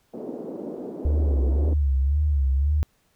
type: band-pass noise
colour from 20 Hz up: white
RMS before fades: -34 dBFS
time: 0.13-1.74 s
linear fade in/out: 10 ms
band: 220 to 470 Hz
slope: 24 dB/octave
type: tone with vibrato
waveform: sine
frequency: 70.8 Hz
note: C#2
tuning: 37 cents sharp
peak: -18 dBFS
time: 1.05-2.83 s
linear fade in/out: 0 ms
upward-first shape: sine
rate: 1.9 Hz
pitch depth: 110 cents each way
effects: pink hiss -66 dBFS RMS until 3.15 s